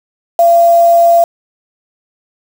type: tone with quantisation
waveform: sine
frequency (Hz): 682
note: F5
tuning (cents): -41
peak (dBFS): -4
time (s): 0.39-1.24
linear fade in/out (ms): 2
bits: 4
effects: none